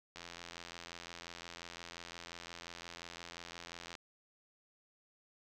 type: click train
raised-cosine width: 0.2 ms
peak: -29 dBFS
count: 326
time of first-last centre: 0.16-3.952 s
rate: 85.7 Hz
effects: none